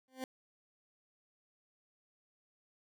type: tone with exponential growth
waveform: 20% pulse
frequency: 260 Hz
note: C4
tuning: 11 cents flat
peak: -30 dBFS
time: 0.08-0.24 s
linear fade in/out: 1 ms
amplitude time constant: 33 ms
effects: none